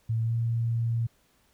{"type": "tone with pitch glide", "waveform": "sine", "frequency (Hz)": [113.1, 115.88], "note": ["A2", "A#2"], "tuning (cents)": [48, -10], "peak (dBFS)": -24, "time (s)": [0.09, 1.07], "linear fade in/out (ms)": 10, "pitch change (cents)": 42, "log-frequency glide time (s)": [0.23, 0.33], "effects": ["pink hiss -66 dBFS RMS until 1.53 s"]}